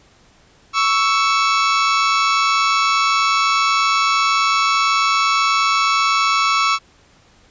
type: tone pair together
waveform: sawtooth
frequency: 1116.8 / 1318.5 Hz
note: C#6 / E6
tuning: +13 / 0 cents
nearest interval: minor third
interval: 287 cents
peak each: -13 dBFS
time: 0.73-6.79 s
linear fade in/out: 50 ms
effects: pink hiss -52 dBFS RMS until 7.5 s + resampled to 16000 Hz